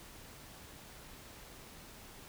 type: silence
effects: pink hiss -53 dBFS RMS until 2.28 s